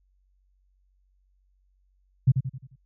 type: tone with echo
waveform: sine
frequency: 130.81 Hz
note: C3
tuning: in tune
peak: -13 dBFS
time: 2.27-2.32 s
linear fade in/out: 10 ms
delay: 88 ms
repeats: 5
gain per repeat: -7 dB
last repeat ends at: 2.76 s
effects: added 47 Hz sine -63 dBFS peak until 2.85 s